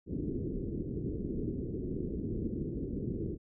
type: low-pass noise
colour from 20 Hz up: white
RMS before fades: -36 dBFS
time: 0.06-3.38 s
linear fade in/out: 50 ms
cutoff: 400 Hz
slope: 48 dB/octave
effects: none